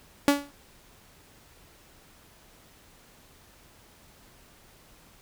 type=tone with exponential decay; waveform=sawtooth; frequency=284.9 Hz; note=C#4; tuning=48 cents sharp; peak=-11 dBFS; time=0.28-0.51 s; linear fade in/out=0 ms; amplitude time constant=49 ms; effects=pink hiss -56 dBFS RMS until 5.21 s